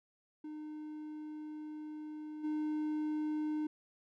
triangle tone with level steps, 305.1 Hz, D#4, 34 cents flat, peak -40 / -31 dBFS, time 0.44-3.67 s, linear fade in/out 5 ms, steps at 2.43 s, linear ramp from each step 20 ms, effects none

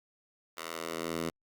10% pulse tone with high-pass filter sweep, 82.41 Hz, E2, in tune, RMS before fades -37 dBFS, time 0.57-1.3 s, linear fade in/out 5 ms, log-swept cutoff 950 to 170 Hz, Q 0.74, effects Opus 48 kbps

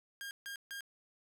sawtooth tone bursts, 1614 Hz, G#6, 50 cents flat, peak -38 dBFS, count 3, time 0.21-0.807 s, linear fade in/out 0 ms, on 99 ms, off 150 ms, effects none

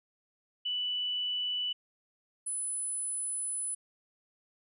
sine tone pair in turn, 2971 / 10034 Hz, F#7 / D#9, +6 / +13 cents, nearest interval octave + major sixth, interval 2107 cents, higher second, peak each -30 / -32 dBFS, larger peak first, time 0.65-1.73 / 2.46-3.75 s, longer second, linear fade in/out 10 ms, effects none

